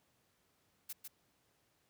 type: noise with echo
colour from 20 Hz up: blue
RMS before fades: -43 dBFS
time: 0.89-0.93 s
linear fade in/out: 10 ms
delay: 150 ms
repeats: 1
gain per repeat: -4 dB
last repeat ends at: 1.08 s
effects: pink hiss -75 dBFS RMS until 1.89 s + high-pass 80 Hz 12 dB/octave